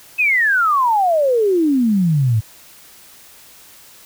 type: exponential sweep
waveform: sine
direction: down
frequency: 2611 to 103.83 Hz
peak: -12 dBFS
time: 0.18-2.41 s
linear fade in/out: 20 ms
effects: white hiss -44 dBFS RMS until 4.05 s